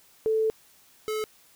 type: tone pair in turn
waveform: sine / square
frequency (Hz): 440 / 431.7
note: A4 / A4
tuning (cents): 0 / -33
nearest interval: unison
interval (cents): 33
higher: first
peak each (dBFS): -21 / -28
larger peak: first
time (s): 0.26-0.5 / 1.08-1.24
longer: first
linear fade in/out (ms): 0
effects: white hiss -58 dBFS RMS until 1.55 s